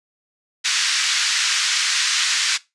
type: band-pass noise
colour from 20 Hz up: white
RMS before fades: -20 dBFS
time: 0.64-2.58 s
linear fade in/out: 20 ms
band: 1400 to 6400 Hz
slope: 24 dB/octave
effects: noise-tail reverb RT60 0.2 s tail -18 dB re dry + resampled to 24000 Hz

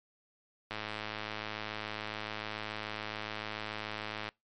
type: click train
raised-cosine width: 0.3 ms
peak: -21 dBFS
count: 384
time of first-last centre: 0.71-4.289 s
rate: 107 Hz
effects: noise-tail reverb RT60 0.2 s tail -25 dB re dry + MP3 48 kbps

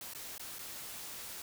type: noise with dropouts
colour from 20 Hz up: white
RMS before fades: -45 dBFS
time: 0.01-1.42 s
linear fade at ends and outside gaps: 2 ms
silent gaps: 0.136-0.148 / 0.381-0.395 / 0.586-0.591 s
effects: none

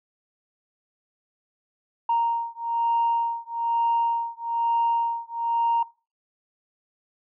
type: beating tone pair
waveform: sine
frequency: 930 / 931.1 Hz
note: A#5 / A#5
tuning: -4 / -2 cents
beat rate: 1.1 Hz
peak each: -24 dBFS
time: 2.09-5.83 s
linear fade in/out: 5 ms
effects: noise-tail reverb RT60 0.3 s tail -19 dB re dry + tanh soft clip ceiling -15 dBFS

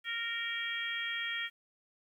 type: harmonic tone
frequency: 464 Hz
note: A#4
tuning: 8 cents flat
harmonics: 3 / 4 / 5 / 6 / 7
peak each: -43 / -37 / -40 / -48 / -39 dBFS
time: 0.04-1.5 s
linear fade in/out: 50 ms
effects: 11-bit

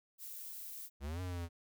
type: noise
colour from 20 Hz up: violet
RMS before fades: -47 dBFS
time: 0.18-0.9 s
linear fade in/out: 50 ms
type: exponential two-way sweep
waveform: square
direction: up then down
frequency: 66.4 to 92.5 to 83.6 Hz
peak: -39 dBFS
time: 1-1.49 s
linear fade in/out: 50 ms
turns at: 1.21 s
effects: none

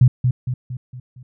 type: tone with echo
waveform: sine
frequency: 125.5 Hz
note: B2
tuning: 28 cents sharp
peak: -7 dBFS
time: 0.01-0.08 s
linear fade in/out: 5 ms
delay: 230 ms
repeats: 5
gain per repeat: -6 dB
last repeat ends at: 1.23 s
effects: none

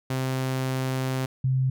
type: tone pair in turn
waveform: sawtooth / sine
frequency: 130.81 / 130.81 Hz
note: C3 / C3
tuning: 0 / 0 cents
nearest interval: unison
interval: 0 cents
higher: neither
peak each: -21 / -20 dBFS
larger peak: second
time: 0.1-1.26 / 1.44-1.7 s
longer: first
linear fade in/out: 5 ms
effects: none

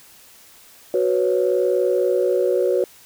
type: chord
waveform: sine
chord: F# suspended fourth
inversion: none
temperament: equal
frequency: 370 / 493.9 / 554.4 Hz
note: F#4 / B4 / C#5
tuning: 0 / 0 / 0 cents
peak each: -19 / -20 / -21 dBFS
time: 0.94-2.84 s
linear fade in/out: 2 ms
effects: tanh soft clip ceiling -7 dBFS + white hiss -48 dBFS RMS until 3.05 s

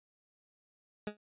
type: tone with exponential decay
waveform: 20% pulse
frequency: 208.9 Hz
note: G#3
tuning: 10 cents sharp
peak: -27 dBFS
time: 1.07-1.17 s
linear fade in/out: 2 ms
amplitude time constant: 21 ms
effects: resampled to 8000 Hz

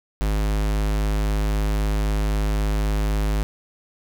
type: tone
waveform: square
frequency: 51.91 Hz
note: G#1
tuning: in tune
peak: -20 dBFS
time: 0.21-3.43 s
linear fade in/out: 0 ms
effects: none

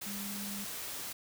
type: tone in noise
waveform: sine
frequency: 201.8 Hz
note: G#3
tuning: 49 cents flat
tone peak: -41 dBFS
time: 0.06-0.65 s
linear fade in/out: 10 ms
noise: white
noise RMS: -41 dBFS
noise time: 0.01-1.13 s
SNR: -3 dB
effects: none

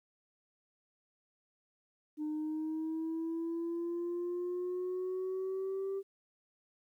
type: linear sweep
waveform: sine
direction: up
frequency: 302.4 to 392 Hz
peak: -32 dBFS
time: 2.17-6.03 s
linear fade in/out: 50 ms
effects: tanh soft clip ceiling -32 dBFS + 12-bit

